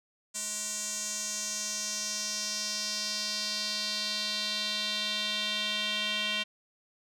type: tone with band-pass filter sweep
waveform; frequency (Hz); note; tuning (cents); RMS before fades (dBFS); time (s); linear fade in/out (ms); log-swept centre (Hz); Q
square; 211; G#3; +28; -33; 0.34-6.44; 20; 7500 to 3100; 3.5
effects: none